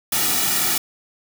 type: noise with comb filter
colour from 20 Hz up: white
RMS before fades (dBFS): -20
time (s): 0.12-0.78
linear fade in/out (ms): 5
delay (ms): 1.9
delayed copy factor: -0.8
effects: none